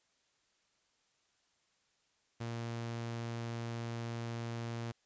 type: tone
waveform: sawtooth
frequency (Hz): 116.54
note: A#2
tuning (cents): 0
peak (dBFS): -34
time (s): 2.4-4.92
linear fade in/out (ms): 10
effects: white hiss -75 dBFS RMS until 5.05 s + resampled to 16000 Hz